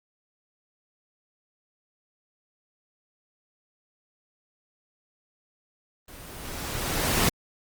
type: noise with level ramp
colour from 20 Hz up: pink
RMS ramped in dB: -45 to -21 dBFS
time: 6.08-7.29 s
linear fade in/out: 2 ms
effects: Opus 24 kbps